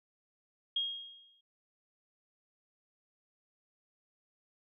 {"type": "tone with exponential decay", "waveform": "sine", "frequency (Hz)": 3259, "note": "G#7", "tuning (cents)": -33, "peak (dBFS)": -28, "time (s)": [0.76, 1.41], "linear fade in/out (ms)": 5, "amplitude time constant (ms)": 140, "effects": []}